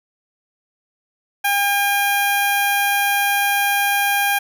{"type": "tone with notch filter", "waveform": "10% pulse", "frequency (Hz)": 806, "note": "G5", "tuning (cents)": 48, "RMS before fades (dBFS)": -18, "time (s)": [1.44, 4.39], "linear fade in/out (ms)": 10, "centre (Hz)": 4400, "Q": 0.88, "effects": []}